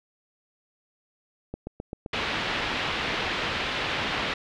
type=click train; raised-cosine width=2 ms; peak=-20 dBFS; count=5; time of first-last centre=1.54-2.062 s; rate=7.67 Hz
type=low-pass noise; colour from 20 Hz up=white; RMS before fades=-29 dBFS; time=2.13-4.34 s; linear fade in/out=5 ms; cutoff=3400 Hz; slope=24 dB/octave
effects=none